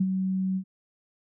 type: tone with ADSR envelope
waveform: sine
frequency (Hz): 188.7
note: F#3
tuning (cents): +34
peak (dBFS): -19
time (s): 0-0.64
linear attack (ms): 9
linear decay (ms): 47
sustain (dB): -5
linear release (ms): 77
effects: none